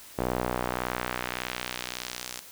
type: tone with band-pass filter sweep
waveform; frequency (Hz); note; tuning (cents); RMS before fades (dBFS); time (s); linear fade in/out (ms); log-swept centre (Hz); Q
sawtooth; 61.74; B1; 0; -33; 0.18-2.4; 10; 570 to 7400; 0.84
effects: white hiss -48 dBFS RMS until 2.51 s